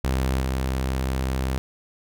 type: tone with level steps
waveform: sawtooth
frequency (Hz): 65.41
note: C2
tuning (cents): 0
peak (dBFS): -17 / -19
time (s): 0.04-1.58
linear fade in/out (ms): 0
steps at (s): 0.41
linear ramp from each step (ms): 5
effects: none